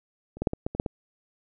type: clicks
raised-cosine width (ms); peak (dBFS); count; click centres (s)
2; -29 / -14 / -8 / -16 / -14 / -20 / -8 / -15; 8; 0.37 / 0.42 / 0.472 / 0.534 / 0.665 / 0.75 / 0.799 / 0.862
effects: none